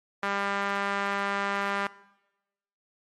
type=tone with band-pass filter; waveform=sawtooth; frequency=199.5 Hz; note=G3; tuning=31 cents sharp; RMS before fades=-29 dBFS; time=0.23-1.87 s; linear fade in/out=2 ms; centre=1400 Hz; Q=1.5; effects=noise-tail reverb RT60 1.0 s tail -20 dB re dry + MP3 64 kbps